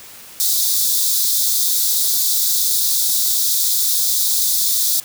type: high-pass noise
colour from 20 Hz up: white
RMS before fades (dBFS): -17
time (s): 0.4-5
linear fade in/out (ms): 0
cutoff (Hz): 3500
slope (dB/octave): 96
effects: white hiss -39 dBFS RMS until 5.04 s